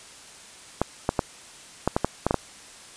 clicks, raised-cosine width 1 ms, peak -6 dBFS, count 9, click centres 0.816 / 1.091 / 1.192 / 1.876 / 1.965 / 2.046 / 2.266 / 2.309 / 2.343 s, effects white hiss -46 dBFS RMS until 2.96 s + resampled to 22050 Hz

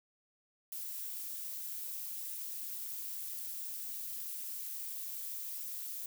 violet noise with amplitude modulation, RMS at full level -39 dBFS, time 0.72-6.06 s, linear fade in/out 2 ms, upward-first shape sine, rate 212 Hz, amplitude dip 60%, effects none

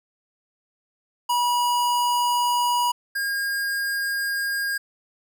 square tone pair in turn, 969 / 1620.6 Hz, B5 / G#6, -33 / -43 cents, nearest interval major sixth, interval 890 cents, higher second, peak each -20 / -24 dBFS, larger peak first, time 1.29-2.92 / 3.15-4.78 s, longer neither, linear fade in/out 10 ms, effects none

